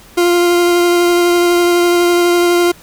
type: tone with vibrato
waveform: 40% pulse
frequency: 349.2 Hz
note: F4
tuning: in tune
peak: -8 dBFS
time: 0.17-2.72 s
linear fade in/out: 10 ms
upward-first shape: triangle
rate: 12 Hz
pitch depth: 13 cents each way
effects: pink hiss -41 dBFS RMS until 2.82 s

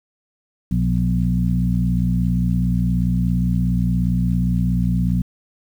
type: harmonic tone with a mistuned harmonic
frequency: 61 Hz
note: B1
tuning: 21 cents flat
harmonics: 1 / 2 / 3 / 4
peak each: -22 / -21 / -19 / -27 dBFS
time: 0.71-5.22 s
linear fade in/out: 5 ms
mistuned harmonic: 3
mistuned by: -37 cents
effects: 8-bit

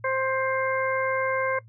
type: harmonic tone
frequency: 527 Hz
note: C5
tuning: 12 cents sharp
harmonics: 1 / 2 / 3 / 4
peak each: -26 / -29 / -31 / -32 dBFS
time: 0.04-1.59 s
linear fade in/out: 5 ms
effects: noise-tail reverb RT60 0.1 s tail -19 dB re dry + added 112 Hz sine -47 dBFS peak until 1.68 s

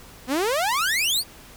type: exponential sweep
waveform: sawtooth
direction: up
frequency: 240 to 4877 Hz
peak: -17 dBFS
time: 0.27-1.24 s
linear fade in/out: 50 ms
effects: pink hiss -46 dBFS RMS until 1.56 s

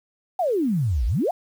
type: exponential two-way sweep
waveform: sine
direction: down then up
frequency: 784 to 50.9 to 784 Hz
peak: -19 dBFS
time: 0.39-1.31 s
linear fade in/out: 5 ms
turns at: 1.06 s
effects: 8-bit

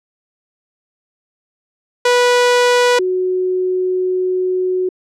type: tone pair in turn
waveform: sawtooth / sine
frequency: 490 / 368.6 Hz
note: B4 / F#4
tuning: -14 / -7 cents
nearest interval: perfect fourth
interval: 493 cents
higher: first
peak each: -6 / -14 dBFS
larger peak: first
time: 2.05-2.99 / 2.99-4.89 s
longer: second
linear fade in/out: 5 ms
effects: low-pass 7000 Hz 12 dB/octave

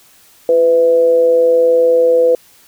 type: tone with amplitude modulation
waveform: sine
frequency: 500 Hz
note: B4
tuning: 21 cents sharp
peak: -5 dBFS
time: 0.49-2.35 s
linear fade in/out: 2 ms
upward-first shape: sine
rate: 159 Hz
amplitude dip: 50%
effects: white hiss -47 dBFS RMS until 2.67 s

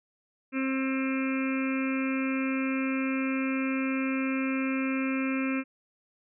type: harmonic tone with a mistuned harmonic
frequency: 265.7 Hz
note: C4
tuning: 27 cents sharp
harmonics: 1 / 2 / 4 / 5 / 6 / 7 / 8 / 9 / 10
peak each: -27 / -38 / -44 / -40 / -42 / -47 / -42 / -37 / -41 dBFS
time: 0.52-5.64 s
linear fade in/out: 50 ms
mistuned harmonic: 7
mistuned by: -18 cents
effects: none

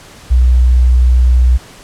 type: tone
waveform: sine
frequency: 62 Hz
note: B1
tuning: 7 cents sharp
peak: -5 dBFS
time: 0.3-1.58 s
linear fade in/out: 20 ms
effects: pink hiss -37 dBFS RMS until 1.83 s + low-pass 10000 Hz 12 dB/octave

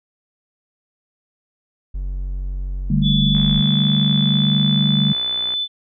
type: tone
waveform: triangle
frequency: 46.25 Hz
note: F#1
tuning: in tune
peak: -20 dBFS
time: 1.94-3.61 s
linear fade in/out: 10 ms
type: chord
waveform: sine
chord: D suspended fourth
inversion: none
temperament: equal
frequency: 146.83 / 196 / 220 Hz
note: D3 / G3 / A3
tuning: 0 / 0 / 0 cents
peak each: -17 / -19 / -21 dBFS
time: 2.9-5.13 s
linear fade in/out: 5 ms
type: tone with pitch glide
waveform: sine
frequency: 3452 to 3504 Hz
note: A7 to A7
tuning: -34 to -8 cents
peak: -19 dBFS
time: 3.02-5.68 s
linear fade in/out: 50 ms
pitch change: +26 cents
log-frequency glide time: 3.16-5.53 s
type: click train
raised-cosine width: 0.5 ms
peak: -21 dBFS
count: 136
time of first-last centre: 3.35-5.538 s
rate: 61.7 Hz
effects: none

